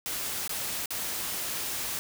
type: noise with dropouts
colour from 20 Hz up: white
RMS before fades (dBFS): -33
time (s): 0.06-1.99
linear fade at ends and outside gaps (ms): 0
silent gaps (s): 0.477-0.494 / 0.858-0.906
effects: none